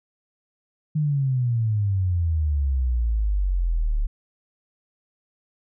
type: exponential sweep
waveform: sine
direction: down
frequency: 155.56 to 35.24 Hz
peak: -19 dBFS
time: 0.95-4.07 s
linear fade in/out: 10 ms
effects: none